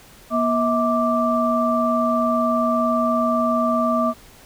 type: tone cluster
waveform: sine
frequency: 239.1 / 644 / 1174 Hz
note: A#3 / E5 / D6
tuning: +44 / -41 / -1 cents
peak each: -21 dBFS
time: 0.3-4.14 s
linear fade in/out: 50 ms
effects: pink hiss -47 dBFS RMS until 4.45 s